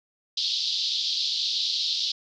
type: band-pass noise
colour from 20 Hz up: white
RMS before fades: -27 dBFS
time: 0.37-2.12 s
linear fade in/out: 5 ms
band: 3400 to 4800 Hz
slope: 48 dB/octave
effects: none